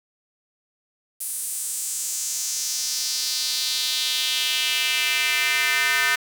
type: tone with high-pass filter sweep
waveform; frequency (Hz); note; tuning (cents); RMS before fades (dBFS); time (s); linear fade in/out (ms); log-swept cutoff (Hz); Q
square; 138.59; C#3; 0; -24; 1.2-6.16; 10; 10000 to 1700; 2.6
effects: 7-bit